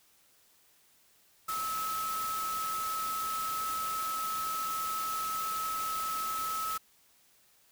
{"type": "tone in noise", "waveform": "sine", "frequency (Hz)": 1295, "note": "E6", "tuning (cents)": -31, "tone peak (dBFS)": -32, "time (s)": [1.48, 6.78], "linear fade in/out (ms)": 10, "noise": "white", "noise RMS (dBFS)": -40, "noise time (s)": [1.48, 6.78], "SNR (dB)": 5, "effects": ["white hiss -65 dBFS RMS until 7.71 s"]}